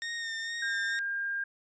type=tone with vibrato; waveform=sawtooth; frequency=1835 Hz; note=A#6; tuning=28 cents flat; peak=-30 dBFS; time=0.02-0.99 s; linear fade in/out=0 ms; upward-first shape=sine; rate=2.2 Hz; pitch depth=27 cents each way
type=tone; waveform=sine; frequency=1606 Hz; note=G6; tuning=41 cents sharp; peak=-30 dBFS; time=0.62-1.44 s; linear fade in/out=5 ms
effects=resampled to 16000 Hz